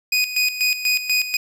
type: tone with tremolo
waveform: 25% pulse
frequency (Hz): 2489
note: D#7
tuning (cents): 0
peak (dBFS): -12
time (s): 0.12-1.37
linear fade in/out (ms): 5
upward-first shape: square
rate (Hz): 4.1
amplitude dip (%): 70
effects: none